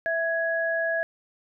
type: tone pair together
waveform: sine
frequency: 659.3 / 1667.6 Hz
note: E5 / G#6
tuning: 0 / +7 cents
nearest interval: octave + major third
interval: 1607 cents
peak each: -26 dBFS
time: 0.06-1.03 s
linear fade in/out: 0 ms
effects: none